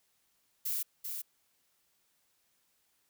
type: noise with echo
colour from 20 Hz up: violet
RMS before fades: -34 dBFS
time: 0.65-0.83 s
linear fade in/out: 10 ms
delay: 390 ms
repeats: 1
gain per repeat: -5 dB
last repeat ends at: 1.22 s
effects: white hiss -74 dBFS RMS until 3.09 s